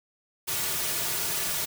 white noise with comb filter, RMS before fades -29 dBFS, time 0.47-1.66 s, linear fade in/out 20 ms, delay 3.8 ms, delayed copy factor -0.65, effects none

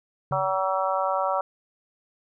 triangle tone with exponential decay, 138.59 Hz, C#3, in tune, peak -25 dBFS, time 0.31-0.66 s, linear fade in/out 2 ms, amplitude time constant 75 ms
harmonic tone, 190 Hz, F#3, 46 cents sharp, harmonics 3 / 4 / 5 / 6 / 7, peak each -27 / -28 / -29 / -30 / -30 dBFS, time 0.32-1.41 s, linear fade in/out 2 ms
effects none

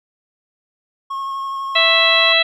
triangle tone with vibrato, 1088 Hz, C#6, 33 cents flat, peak -20 dBFS, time 1.1-2.33 s, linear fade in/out 10 ms, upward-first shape sine, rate 12 Hz, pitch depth 13 cents each way
harmonic tone, 659.3 Hz, E5, in tune, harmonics 1 / 2 / 3 / 4 / 5 / 6, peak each -20 / -24 / -18 / -17 / -17 / -17 dBFS, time 1.75-2.43 s, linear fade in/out 10 ms
effects none

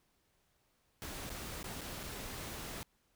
pink noise with dropouts, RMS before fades -44 dBFS, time 1.02-2.83 s, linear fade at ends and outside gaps 0 ms, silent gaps 1.295-1.302 / 1.629-1.642 / 1.81-1.815 / 2.032-2.036 s, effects pink hiss -75 dBFS RMS until 3.15 s

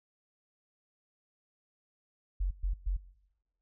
sine tone bursts, 45.89 Hz, F#1, 14 cents flat, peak -27 dBFS, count 3, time 2.4-2.97 s, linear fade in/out 10 ms, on 110 ms, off 120 ms, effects noise-tail reverb RT60 1.0 s tail -20 dB re dry

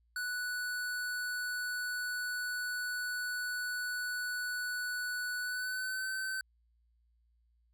square tone with pitch glide, 1480 to 1533.1 Hz, F#6 to G6, 0 to -39 cents, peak -35 dBFS, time 0.16-6.41 s, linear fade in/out 2 ms, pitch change +61 cents, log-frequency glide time 5.4-6.11 s, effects added 58 Hz sine -68 dBFS peak until 7.73 s

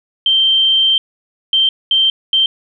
sine tone bursts at uneven times, 3136 Hz, G7, in tune, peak -9 dBFS, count 4, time 0.26-0.98 / 1.53-1.69 / 1.91-2.1 / 2.33-2.46 s, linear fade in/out 2 ms, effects none

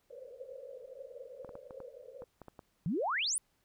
white band-pass noise, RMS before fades -49 dBFS, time 0.1-2.24 s, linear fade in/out 0 ms, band 480 to 550 Hz, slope 96 dB/octave
clicks, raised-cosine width 1 ms, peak -34 dBFS, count 9, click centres 1.447 / 1.492 / 1.554 / 1.708 / 1.803 / 2.221 / 2.417 / 2.483 / 2.592 s
sine exponential sweep, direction up, 146.83 to 10548 Hz, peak -30 dBFS, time 2.86-3.38 s, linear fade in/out 0 ms
effects pink hiss -75 dBFS RMS until 3.64 s

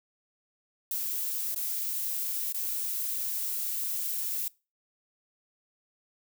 violet noise with dropouts, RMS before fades -32 dBFS, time 0.91-4.48 s, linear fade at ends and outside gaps 2 ms, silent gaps 1.546-1.56 / 2.525-2.544 s, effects noise-tail reverb RT60 0.3 s tail -23 dB re dry

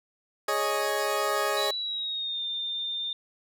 20% pulse chord, Ab suspended fourth, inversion none, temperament equal, 415.3 / 554.4 / 622.3 Hz, Ab4 / Db5 / Eb5, 0 / 0 / 0 cents, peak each -25 dBFS, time 0.48-1.71 s, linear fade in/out 5 ms
sine tone with pitch glide, 3935 to 3608 Hz, B7 to A7, -7 to +43 cents, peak -29 dBFS, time 1.57-3.13 s, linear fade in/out 2 ms, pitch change -150 cents, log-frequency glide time 1.77-2.43 s
effects none

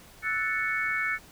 sine chord, F# minor seventh, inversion third, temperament equal, 1318.5 / 1480 / 1760 / 2217 Hz, E6 / F#6 / A6 / C#7, 0 / 0 / 0 / 0 cents, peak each -35 / -33 / -31 / -29 dBFS, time 0.22-1.19 s, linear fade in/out 50 ms, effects pink hiss -52 dBFS RMS until 1.31 s

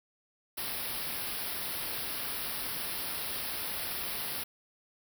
white band-stop noise, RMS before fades -36 dBFS, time 0.57-4.44 s, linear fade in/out 10 ms, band 5400 to 9500 Hz, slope 96 dB/octave, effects none

